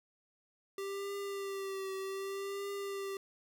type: tone with vibrato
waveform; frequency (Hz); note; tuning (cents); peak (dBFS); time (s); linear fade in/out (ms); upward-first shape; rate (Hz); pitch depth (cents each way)
square; 392; G4; 0; -38; 0.78-3.17; 2; triangle; 0.65; 39
effects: none